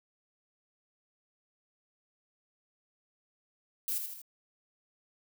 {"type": "noise with echo", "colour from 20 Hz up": "violet", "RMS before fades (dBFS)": -33, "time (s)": [3.88, 3.98], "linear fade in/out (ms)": 0, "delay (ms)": 79, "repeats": 3, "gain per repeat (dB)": -5, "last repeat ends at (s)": 4.217, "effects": []}